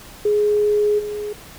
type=tone with level steps; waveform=sine; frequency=417.6 Hz; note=G#4; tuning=10 cents sharp; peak=-14 / -24 dBFS; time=0.25-1.33 s; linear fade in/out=5 ms; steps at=0.98 s; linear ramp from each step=20 ms; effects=pink hiss -41 dBFS RMS until 1.58 s